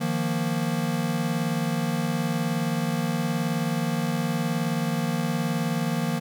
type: chord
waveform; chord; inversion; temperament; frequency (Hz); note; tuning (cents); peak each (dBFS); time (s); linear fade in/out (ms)
square; Eb suspended second; none; equal; 155.56 / 174.61 / 233.1; Eb3 / F3 / Bb3; 0 / 0 / 0; -29; 0-6.2; 20
effects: none